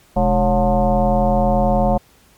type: tone with frequency modulation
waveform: sine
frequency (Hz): 380.6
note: F#4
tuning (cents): +49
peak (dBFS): -12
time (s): 0.16-1.98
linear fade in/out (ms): 10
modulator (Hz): 170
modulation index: 2.6
effects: pink hiss -52 dBFS RMS until 2.37 s + MP3 96 kbps